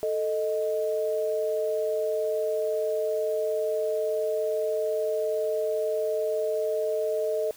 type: tone pair together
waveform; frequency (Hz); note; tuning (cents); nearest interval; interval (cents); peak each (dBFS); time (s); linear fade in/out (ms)
sine; 440 / 622.3; A4 / D#5; 0 / 0; tritone; 600; -27; 0.03-7.51; 0
effects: white hiss -51 dBFS RMS until 7.56 s